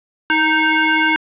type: tone with frequency modulation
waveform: sine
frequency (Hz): 315.5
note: D#4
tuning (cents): +24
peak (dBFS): -12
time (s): 0.3-1.16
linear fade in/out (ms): 0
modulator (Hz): 623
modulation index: 3.7
effects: resampled to 8000 Hz + 9-bit